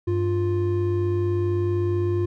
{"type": "tone pair together", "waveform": "triangle", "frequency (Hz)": [98.3, 350.6], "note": ["G2", "F4"], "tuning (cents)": [5, 7], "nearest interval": "octave + minor seventh", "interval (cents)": 2202, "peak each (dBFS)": -21, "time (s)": [0.07, 2.26], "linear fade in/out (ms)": 10, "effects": []}